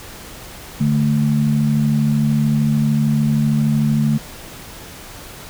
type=tone pair together; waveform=sine; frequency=146.83 / 220 Hz; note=D3 / A3; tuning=0 / 0 cents; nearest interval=perfect fifth; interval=700 cents; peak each=-16 dBFS; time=0.8-4.18 s; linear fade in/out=10 ms; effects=pink hiss -36 dBFS RMS until 5.49 s